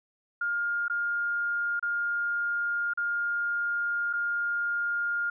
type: tone with dropouts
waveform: sine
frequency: 1412 Hz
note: F6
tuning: 19 cents sharp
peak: -26 dBFS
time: 0.41-5.3 s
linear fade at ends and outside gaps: 5 ms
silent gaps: 0.882-0.898 / 1.796-1.826 / 2.936-2.974 / 4.13-4.134 s
effects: none

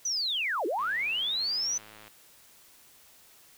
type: linear two-way sweep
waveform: sine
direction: down then up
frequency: 6100 to 309.6 to 6100 Hz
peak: -27 dBFS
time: 0.05-1.78 s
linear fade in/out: 5 ms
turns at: 0.66 s
type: click train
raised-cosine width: 0.3 ms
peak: -33 dBFS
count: 139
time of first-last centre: 0.79-2.08 s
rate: 107 Hz
effects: white hiss -57 dBFS RMS until 3.57 s

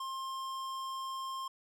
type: tone with tanh clipping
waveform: sine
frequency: 1061 Hz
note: C6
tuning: 24 cents sharp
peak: -39 dBFS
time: 0-1.48 s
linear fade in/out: 5 ms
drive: 18 dB
effects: none

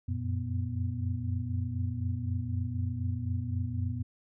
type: tone cluster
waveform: sine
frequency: 90 / 94 / 117.2 / 246 Hz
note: F#2 / F#2 / A#2 / B3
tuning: -47 / +28 / +10 / -7 cents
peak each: -33 / -37 / -34 / -39 dBFS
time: 0.08-4.03 s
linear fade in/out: 10 ms
effects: none

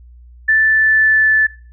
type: tone with pitch glide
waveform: sine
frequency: 1760 to 1746.8 Hz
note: A6 to A6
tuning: 0 to -13 cents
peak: -9 dBFS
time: 0.48-1.47 s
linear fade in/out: 10 ms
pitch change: -13 cents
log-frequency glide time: 0.61-1.35 s
effects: noise-tail reverb RT60 0.4 s tail -18 dB re dry + added 60 Hz sine -38 dBFS peak until 1.72 s

